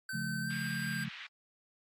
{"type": "tone with pitch glide", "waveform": "square", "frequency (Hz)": [1536, 1590.2], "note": ["G6", "G6"], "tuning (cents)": [-36, 24], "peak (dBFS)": -38, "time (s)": [0.09, 1.04], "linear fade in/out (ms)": 2, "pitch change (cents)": 60, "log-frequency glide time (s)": [0.42, 0.54]}
{"type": "chord", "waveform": "sine", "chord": "Db augmented", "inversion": "none", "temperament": "just", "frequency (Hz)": [138.59, 173.24, 216.5], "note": ["Db3", "F3", "A3"], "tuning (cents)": [0, -14, -28], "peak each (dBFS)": -40, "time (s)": [0.13, 1.09], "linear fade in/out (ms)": 10}
{"type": "band-pass noise", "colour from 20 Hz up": "pink", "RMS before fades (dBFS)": -47, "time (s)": [0.5, 1.27], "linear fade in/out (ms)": 5, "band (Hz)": [1600, 3400], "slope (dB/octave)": 24}
{"effects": ["AAC 64 kbps"]}